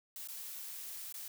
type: noise with dropouts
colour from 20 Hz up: blue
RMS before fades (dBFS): -45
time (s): 0.16-1.28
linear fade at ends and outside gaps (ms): 2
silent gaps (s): 0.275-0.285 / 1.125-1.141
effects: none